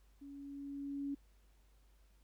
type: tone with level ramp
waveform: sine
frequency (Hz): 280.8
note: C#4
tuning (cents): +22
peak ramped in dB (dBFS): -49 to -36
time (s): 0.21-1.15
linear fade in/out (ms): 10
effects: added 50 Hz sine -64 dBFS peak until 2.23 s + pink hiss -75 dBFS RMS until 2.23 s